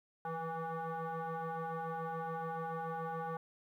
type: tone with frequency modulation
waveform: sine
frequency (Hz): 167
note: E3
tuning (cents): +23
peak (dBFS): -36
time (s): 0.25-3.37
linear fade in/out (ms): 2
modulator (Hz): 327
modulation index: 3.4
effects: tanh soft clip ceiling -32 dBFS + 12-bit